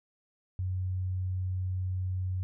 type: tone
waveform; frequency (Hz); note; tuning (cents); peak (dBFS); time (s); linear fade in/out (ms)
sine; 92.5; F#2; 0; -29; 0.59-2.43; 0
effects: none